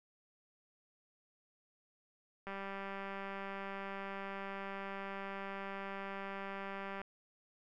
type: click train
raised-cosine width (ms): 0.5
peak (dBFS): -29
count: 892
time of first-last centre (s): 2.47-7.016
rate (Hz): 196
effects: none